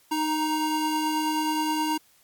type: tone pair together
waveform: square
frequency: 309.2 / 937 Hz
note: D#4 / A#5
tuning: -11 / +9 cents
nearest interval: octave + perfect fifth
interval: 1920 cents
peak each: -27 dBFS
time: 0.11-1.98 s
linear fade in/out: 10 ms
effects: white hiss -60 dBFS RMS until 2.23 s + MP3 96 kbps

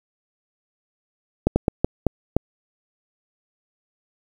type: slowing click train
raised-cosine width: 2 ms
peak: -3 dBFS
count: 6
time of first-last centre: 1.47-2.366 s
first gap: 90 ms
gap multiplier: 1.35
effects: 7-bit

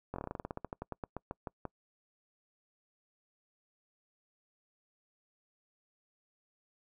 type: slowing click train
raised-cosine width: 1 ms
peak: -24 dBFS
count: 21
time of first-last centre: 0.14-1.653 s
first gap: 21 ms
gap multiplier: 1.12
effects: noise-tail reverb RT60 0.1 s tail -26 dB re dry

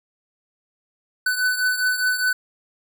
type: beating tone pair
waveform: square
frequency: 1500 / 1504.9 Hz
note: F#6 / F#6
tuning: +23 / +29 cents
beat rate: 4.9 Hz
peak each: -21 / -26 dBFS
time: 1.26-2.33 s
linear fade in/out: 5 ms
effects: none

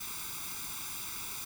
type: noise with comb filter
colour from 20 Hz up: white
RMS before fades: -40 dBFS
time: 0-1.45 s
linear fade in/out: 10 ms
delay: 0.83 ms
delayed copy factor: +1
effects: none

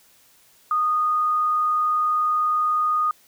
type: tone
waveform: sine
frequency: 1234 Hz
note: D#6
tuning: 15 cents flat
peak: -18 dBFS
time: 0.71-3.11 s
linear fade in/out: 2 ms
effects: white hiss -56 dBFS RMS until 3.27 s

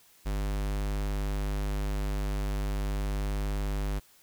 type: tone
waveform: square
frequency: 50.2 Hz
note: G1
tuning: 42 cents sharp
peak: -29 dBFS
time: 0.25-4 s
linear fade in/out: 20 ms
effects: white hiss -60 dBFS RMS until 4.22 s

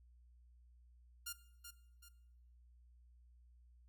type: tone with echo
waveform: 5% pulse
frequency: 1407 Hz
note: F6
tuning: 12 cents sharp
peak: -31 dBFS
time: 1.26-1.33 s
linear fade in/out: 10 ms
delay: 380 ms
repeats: 2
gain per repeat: -8 dB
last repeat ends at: 2.09 s
effects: noise-tail reverb RT60 0.9 s tail -18 dB re dry + added 60 Hz sine -62 dBFS peak until 3.88 s

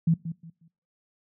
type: tone with echo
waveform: sine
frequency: 164.81 Hz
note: E3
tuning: in tune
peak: -17 dBFS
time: 0.07-0.14 s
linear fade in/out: 5 ms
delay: 180 ms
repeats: 3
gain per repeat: -12 dB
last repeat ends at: 0.68 s
effects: noise-tail reverb RT60 0.4 s tail -22 dB re dry + high-pass 100 Hz 12 dB/octave

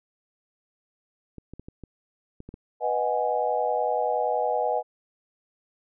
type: clicks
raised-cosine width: 3 ms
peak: -27 dBFS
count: 8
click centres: 1.383 / 1.536 / 1.596 / 1.685 / 1.837 / 2.404 / 2.49 / 2.541 s
type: chord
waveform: sine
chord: G# minor seventh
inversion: first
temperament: equal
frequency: 493.9 / 622.3 / 740 / 830.6 Hz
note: B4 / D#5 / F#5 / G#5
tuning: 0 / 0 / 0 / 0 cents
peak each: -28 dBFS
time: 2.8-4.83 s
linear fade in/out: 50 ms
effects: none

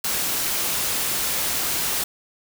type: noise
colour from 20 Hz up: white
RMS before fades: -24 dBFS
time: 0.04-2.04 s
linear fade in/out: 5 ms
effects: none

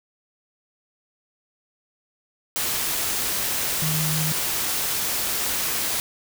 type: tone in noise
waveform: sine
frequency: 155.56 Hz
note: D#3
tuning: in tune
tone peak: -24 dBFS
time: 3.82-4.32 s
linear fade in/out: 0 ms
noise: white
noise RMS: -25 dBFS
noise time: 2.56-6 s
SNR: -2 dB
effects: none

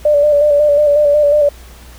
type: tone with vibrato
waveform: sine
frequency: 587.3 Hz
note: D5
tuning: in tune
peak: -7 dBFS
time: 0.05-1.49 s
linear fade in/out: 5 ms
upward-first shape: square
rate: 5.5 Hz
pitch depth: 30 cents each way
effects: added 60 Hz sine -36 dBFS peak until 1.98 s + pink hiss -41 dBFS RMS until 1.98 s

